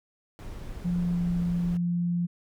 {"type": "noise", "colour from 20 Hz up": "brown", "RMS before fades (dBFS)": -38, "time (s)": [0.39, 1.77], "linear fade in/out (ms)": 0}
{"type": "tone with pitch glide", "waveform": "sine", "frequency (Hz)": [175.5, 173.79], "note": ["F3", "F3"], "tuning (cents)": [9, -8], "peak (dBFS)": -24, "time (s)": [0.84, 2.27], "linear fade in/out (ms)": 20, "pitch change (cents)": -17, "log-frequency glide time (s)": [0.97, 1.22]}
{"effects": []}